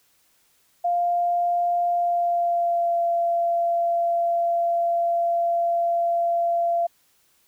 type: tone with pitch glide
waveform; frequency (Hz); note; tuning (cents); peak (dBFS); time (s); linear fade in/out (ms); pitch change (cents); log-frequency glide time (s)
sine; 698.5 to 684.9; F5 to F5; 0 to -34; -19; 0.84-6.87; 10; -34; 1.89-3.02
effects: white hiss -63 dBFS RMS until 7.47 s